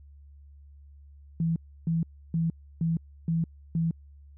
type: tone bursts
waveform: sine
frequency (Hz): 164.81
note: E3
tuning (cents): 0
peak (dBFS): -23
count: 6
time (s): 1.4-3.91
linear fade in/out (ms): 2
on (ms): 160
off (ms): 310
effects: added 71 Hz sine -48 dBFS peak until 4.37 s